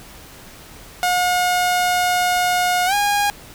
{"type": "tone with pitch glide", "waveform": "sawtooth", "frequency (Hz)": [720, 817.6], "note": ["F#5", "G#5"], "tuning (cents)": [-47, -27], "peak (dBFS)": -12, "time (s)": [1.03, 3.3], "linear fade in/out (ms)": 0, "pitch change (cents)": 220, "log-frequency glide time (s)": [2.86, 2.94], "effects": ["pink hiss -41 dBFS RMS until 3.54 s"]}